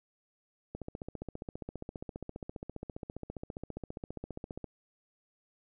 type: click train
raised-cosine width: 2 ms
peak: -26 dBFS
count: 59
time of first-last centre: 0.75-4.643 s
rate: 14.9 Hz
effects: none